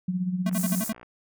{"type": "tone with tremolo", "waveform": "sine", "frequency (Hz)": 182.2, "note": "F#3", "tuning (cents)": -26, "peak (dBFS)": -22, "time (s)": [0.08, 0.82], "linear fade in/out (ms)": 5, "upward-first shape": "sine", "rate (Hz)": 16, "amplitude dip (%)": 60}
{"type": "tone bursts", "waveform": "square", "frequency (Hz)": 220, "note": "A3", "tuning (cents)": 0, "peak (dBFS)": -26, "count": 6, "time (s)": [0.46, 0.926], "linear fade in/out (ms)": 5, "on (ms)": 36, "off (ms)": 50}
{"type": "click train", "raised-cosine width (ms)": 0.5, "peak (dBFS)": -31, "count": 34, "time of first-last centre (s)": [0.48, 1.03], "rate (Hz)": 60}
{"type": "high-pass noise", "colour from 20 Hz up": "pink", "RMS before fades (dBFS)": -33, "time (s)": [0.52, 0.92], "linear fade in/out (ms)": 50, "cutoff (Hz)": 6900, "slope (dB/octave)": 24}
{"effects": []}